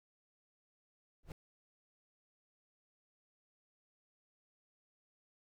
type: noise with exponential growth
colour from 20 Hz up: brown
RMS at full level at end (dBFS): -35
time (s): 1.23-1.32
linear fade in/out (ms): 2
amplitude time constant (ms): 19
effects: none